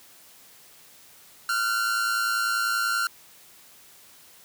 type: tone pair together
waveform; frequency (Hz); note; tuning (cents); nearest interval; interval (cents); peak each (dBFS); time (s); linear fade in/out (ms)
45% pulse; 1385 / 1495.2; F6 / F#6; -15 / +18; minor second; 133; -24 / -30; 1.49-3.07; 2
effects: white hiss -52 dBFS RMS until 4.44 s + high-pass 60 Hz 12 dB/octave